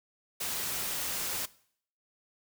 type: noise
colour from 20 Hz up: white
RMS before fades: -34 dBFS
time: 0.4-1.46 s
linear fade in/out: 10 ms
effects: noise-tail reverb RT60 0.6 s tail -20 dB re dry